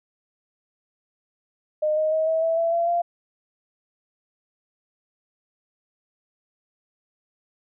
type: tone with pitch steps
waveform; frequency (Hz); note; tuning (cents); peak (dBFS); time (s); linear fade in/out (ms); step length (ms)
sine; 612 / 622.7 / 633.6 / 644.7 / 655.9 / 667.4 / 679.1 / 690.9; D#5 / D#5 / D#5 / E5 / E5 / E5 / F5 / F5; -29 / +1 / +31 / -39 / -9 / +21 / -49 / -19; -19; 1.82-3.02; 10; 150
effects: none